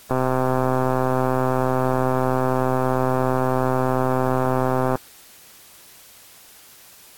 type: click train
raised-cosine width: 1 ms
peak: -7 dBFS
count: 626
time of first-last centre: 0.11-4.955 s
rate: 129 Hz
effects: white hiss -47 dBFS RMS until 7.17 s + AAC 64 kbps